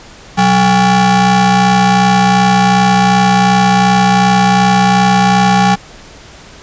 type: ring-modulated tone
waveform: 40% pulse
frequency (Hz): 311.1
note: D#4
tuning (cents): 0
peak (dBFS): -3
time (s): 0.37-5.76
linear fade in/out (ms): 20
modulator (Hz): 498
effects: pink hiss -36 dBFS RMS until 6.62 s + resampled to 16000 Hz